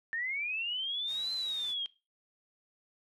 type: linear two-way sweep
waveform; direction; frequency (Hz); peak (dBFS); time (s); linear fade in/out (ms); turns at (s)
sine; up then down; 1778 to 4100 to 3184; -32; 0.13-1.86; 0; 1.33
type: noise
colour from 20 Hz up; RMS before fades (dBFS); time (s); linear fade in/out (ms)
white; -50; 1.06-1.75; 50
effects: noise-tail reverb RT60 0.3 s tail -21 dB re dry + low-pass 9000 Hz 12 dB/octave